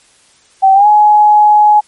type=tone with pitch glide; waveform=sine; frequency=771 to 840.8 Hz; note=G5 to G#5; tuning=-29 to +21 cents; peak=-3 dBFS; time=0.62-1.81 s; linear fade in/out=20 ms; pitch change=+150 cents; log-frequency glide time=0.74-0.87 s; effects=white hiss -48 dBFS RMS until 1.87 s + MP3 48 kbps

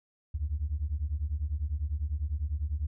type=beating tone pair; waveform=sine; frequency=69.3 / 79.3 Hz; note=C#2 / D#2; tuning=0 / +33 cents; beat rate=10 Hz; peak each=-31 dBFS; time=0.34-2.87 s; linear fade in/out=10 ms; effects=tanh soft clip ceiling -23 dBFS

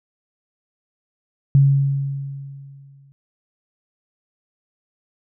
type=tone with exponential decay; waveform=sine; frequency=138.5 Hz; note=C#3; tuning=1 cent flat; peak=-8 dBFS; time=1.55-3.12 s; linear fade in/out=0 ms; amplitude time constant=340 ms; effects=none

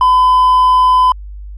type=tone with hard clipping; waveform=sine; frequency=1010 Hz; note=B5; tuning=39 cents sharp; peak=-7 dBFS; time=0.01-1.12 s; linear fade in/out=2 ms; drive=2 dB; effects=added 50 Hz sine -26 dBFS peak until 1.57 s

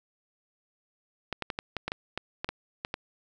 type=clicks; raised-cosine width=0.3 ms; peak=-15 dBFS; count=12; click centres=1.327 / 1.423 / 1.502 / 1.589 / 1.767 / 1.88 / 1.919 / 2.176 / 2.445 / 2.49 / 2.849 / 2.941 s; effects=none

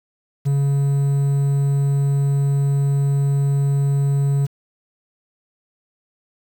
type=tone with quantisation; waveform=triangle; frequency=140 Hz; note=C#3; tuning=18 cents sharp; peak=-13 dBFS; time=0.45-4.47 s; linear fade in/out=20 ms; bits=7; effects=none

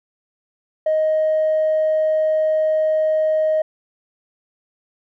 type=tone with tanh clipping; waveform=triangle; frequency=625 Hz; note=D#5; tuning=8 cents sharp; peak=-15 dBFS; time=0.86-3.62 s; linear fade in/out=5 ms; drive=5 dB; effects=none

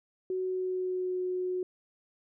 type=tone with pitch glide; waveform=sine; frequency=371.9 to 365.7 Hz; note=F#4 to F#4; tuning=+9 to -20 cents; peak=-29 dBFS; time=0.3-1.63 s; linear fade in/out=2 ms; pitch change=-29 cents; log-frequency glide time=0.43-1.21 s; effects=none

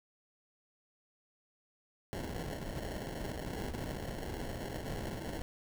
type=noise with sample-and-hold; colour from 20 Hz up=pink; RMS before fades=-40 dBFS; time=2.13-5.42 s; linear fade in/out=0 ms; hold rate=1225 Hz; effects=none

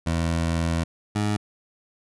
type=tone pair in turn; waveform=20% pulse; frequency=83 / 104.57 Hz; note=E2 / G#2; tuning=+12 / +12 cents; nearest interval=major third; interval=400 cents; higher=second; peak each=-17 / -17 dBFS; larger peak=neither; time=0.06-0.84 / 1.15-1.37 s; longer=first; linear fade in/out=10 ms; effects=resampled to 24000 Hz

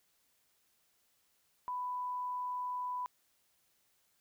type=tone; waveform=sine; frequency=994 Hz; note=B5; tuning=11 cents sharp; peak=-35 dBFS; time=1.68-3.06 s; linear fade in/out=0 ms; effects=white hiss -74 dBFS RMS until 4.2 s

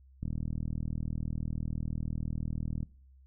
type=click train; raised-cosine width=5 ms; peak=-23 dBFS; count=105; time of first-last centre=0.23-2.83 s; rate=40 Hz; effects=noise-tail reverb RT60 0.5 s tail -20 dB re dry + added 66 Hz sine -55 dBFS peak until 3.26 s

